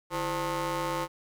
20% pulse ring-modulated tone, 185 Hz, F#3, in tune, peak -21 dBFS, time 0.1-1.08 s, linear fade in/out 50 ms, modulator 704 Hz, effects none

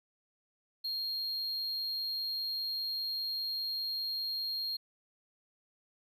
triangle tone, 4235 Hz, C8, 20 cents sharp, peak -32 dBFS, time 0.84-4.77 s, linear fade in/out 10 ms, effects none

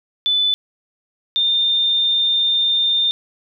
sine tone pair in turn, 3499 / 3614 Hz, A7 / A7, -10 / +46 cents, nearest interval minor second, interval 56 cents, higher second, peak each -14 dBFS, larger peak neither, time 0.26-0.54 / 1.36-3.11 s, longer second, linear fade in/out 0 ms, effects none

